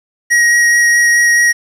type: tone with vibrato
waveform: square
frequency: 1893 Hz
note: A#6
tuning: 26 cents sharp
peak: -8 dBFS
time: 0.3-1.53 s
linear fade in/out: 20 ms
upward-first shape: sine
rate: 4.7 Hz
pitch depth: 8 cents each way
effects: low-pass 10000 Hz 12 dB/octave + 7-bit